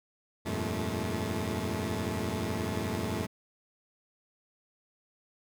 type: tone cluster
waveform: 15% pulse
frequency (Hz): 84.8 / 96.4 / 114.9 / 215.6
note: E2 / G2 / A#2 / A3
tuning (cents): +50 / -28 / -25 / -35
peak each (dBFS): -30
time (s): 0.45-3.27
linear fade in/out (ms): 20
effects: none